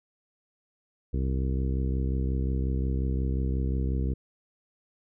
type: harmonic tone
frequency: 65.6 Hz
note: C2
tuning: 5 cents sharp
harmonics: 1 / 2 / 3 / 4 / 5 / 6 / 7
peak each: -26 / -32 / -36 / -38 / -40 / -42 / -43 dBFS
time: 1.13-4.14 s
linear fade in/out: 10 ms
effects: none